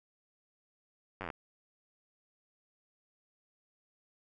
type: slowing click train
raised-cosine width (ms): 0.5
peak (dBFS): -24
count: 9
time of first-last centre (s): 1.21-1.302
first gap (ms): 10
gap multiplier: 1.04
effects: none